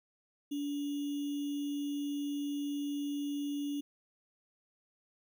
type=tone with sample-and-hold; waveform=sine; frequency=287.2 Hz; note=D4; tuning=39 cents flat; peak=-33 dBFS; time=0.51-3.81 s; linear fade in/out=10 ms; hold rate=3150 Hz; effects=none